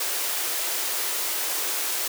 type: high-pass noise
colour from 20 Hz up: white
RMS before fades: -27 dBFS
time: 0-2.08 s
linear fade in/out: 5 ms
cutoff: 310 Hz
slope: 48 dB/octave
effects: none